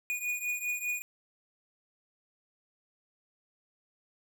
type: beating tone pair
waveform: square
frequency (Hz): 2455 / 2460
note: D#7 / D#7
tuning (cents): -24 / -20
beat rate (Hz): 5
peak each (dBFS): -34 / -37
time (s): 0.1-1.02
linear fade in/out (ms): 0
effects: none